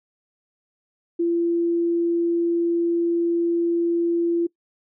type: tone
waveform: sine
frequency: 340.2 Hz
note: F4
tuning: 45 cents flat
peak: -18 dBFS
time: 1.19-4.47 s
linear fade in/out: 10 ms
effects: noise-tail reverb RT60 0.1 s tail -22 dB re dry